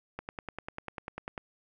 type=click train; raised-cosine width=0.5 ms; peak=-22 dBFS; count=13; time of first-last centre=0.19-1.378 s; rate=10.1 Hz; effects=none